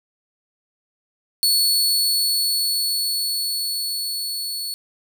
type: tone with level ramp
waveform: sawtooth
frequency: 4413 Hz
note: C#8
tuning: 9 cents flat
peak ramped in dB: -12 to -23 dBFS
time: 1.43-4.74 s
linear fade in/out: 0 ms
effects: none